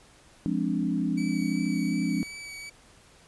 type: chord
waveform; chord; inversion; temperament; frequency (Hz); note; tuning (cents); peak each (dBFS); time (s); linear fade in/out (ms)
sine; D half-diminished seventh; first; equal; 174.61 / 207.7 / 261.6 / 293.7; F3 / Ab3 / C4 / D4; 0 / 0 / 0 / 0; -30; 0.46-2.23; 0
type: tone with vibrato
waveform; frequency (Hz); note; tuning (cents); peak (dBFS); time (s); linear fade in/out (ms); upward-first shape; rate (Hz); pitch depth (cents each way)
sawtooth; 2284; D7; -49; -35; 1.17-2.7; 10; sine; 2.7; 14
effects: pink hiss -56 dBFS RMS until 3.27 s + resampled to 24000 Hz